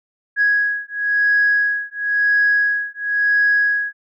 sine beating tone pair, 1661.2 / 1662.17 Hz, G#6 / G#6, 0 / +1 cents, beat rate 0.97 Hz, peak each -17 dBFS, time 0.36-3.93 s, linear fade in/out 50 ms, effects tanh soft clip ceiling -7 dBFS

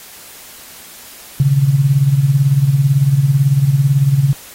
sine tone with tremolo, 138.59 Hz, C#3, in tune, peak -6 dBFS, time 1.4-4.33 s, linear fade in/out 0 ms, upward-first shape sine, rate 18 Hz, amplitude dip 70%, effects white hiss -37 dBFS RMS until 4.54 s + AAC 48 kbps

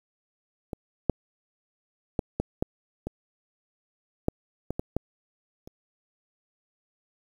clicks, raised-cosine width 2 ms, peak -19 / -7 / -11 / -12 / -11 / -18 / -9 / -16 / -15 / -12 / -30 dBFS, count 11, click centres 0.732 / 1.097 / 2.192 / 2.4 / 2.625 / 3.07 / 4.284 / 4.706 / 4.795 / 4.966 / 5.675 s, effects 8-bit

